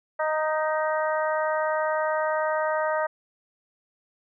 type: harmonic tone with a mistuned harmonic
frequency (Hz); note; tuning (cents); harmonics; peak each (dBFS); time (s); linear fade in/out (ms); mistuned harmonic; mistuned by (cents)
310.5; D#4; -3; 2 / 3 / 4 / 5 / 6; -25 / -29 / -31 / -33 / -35; 0.19-3.07; 10; 6; +20
effects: none